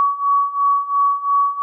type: beating tone pair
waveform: sine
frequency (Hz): 1128 / 1130.9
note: C#6 / C#6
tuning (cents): +30 / +34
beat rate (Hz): 2.9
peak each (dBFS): -19 / -16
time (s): 0-1.62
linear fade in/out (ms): 0
effects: none